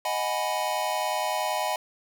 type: chord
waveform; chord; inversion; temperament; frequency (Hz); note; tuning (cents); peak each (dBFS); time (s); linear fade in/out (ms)
square; G# minor seventh; second; equal; 622.3 / 740 / 830.6 / 987.8; D#5 / F#5 / G#5 / B5; 0 / 0 / 0 / 0; -32; 0.05-1.76; 2
effects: none